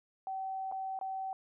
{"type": "tone with dropouts", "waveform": "sine", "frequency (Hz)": 766, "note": "G5", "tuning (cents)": -40, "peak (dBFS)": -35, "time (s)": [0.27, 1.33], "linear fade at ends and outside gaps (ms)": 1, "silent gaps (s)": [[0.715, 0.722], [0.99, 1.012]], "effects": []}